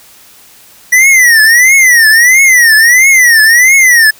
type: tone with vibrato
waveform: square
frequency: 1944 Hz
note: B6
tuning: 28 cents flat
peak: -3 dBFS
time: 0.92-4.11 s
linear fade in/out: 10 ms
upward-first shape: triangle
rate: 1.5 Hz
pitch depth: 220 cents each way
effects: white hiss -39 dBFS RMS until 4.19 s